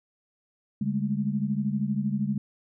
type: tone cluster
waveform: sine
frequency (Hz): 141.8 / 202.5 / 215.2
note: C#3 / G#3 / A3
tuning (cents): +40 / -43 / -38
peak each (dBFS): -31 / -27 / -30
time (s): 0.81-2.38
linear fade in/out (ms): 5
effects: none